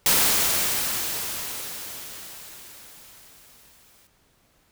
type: noise with exponential decay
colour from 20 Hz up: white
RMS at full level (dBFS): -18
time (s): 0.06-4.07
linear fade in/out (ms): 2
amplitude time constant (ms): 870
effects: pink hiss -63 dBFS RMS until 4.71 s